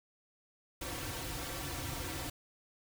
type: noise with comb filter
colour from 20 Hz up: pink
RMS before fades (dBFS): -40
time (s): 0.81-2.3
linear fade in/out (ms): 5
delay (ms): 4.8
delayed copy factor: -1
effects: none